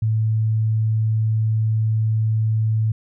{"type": "tone", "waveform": "sine", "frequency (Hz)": 110, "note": "A2", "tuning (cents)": 0, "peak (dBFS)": -16, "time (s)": [0.02, 2.92], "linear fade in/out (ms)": 5, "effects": []}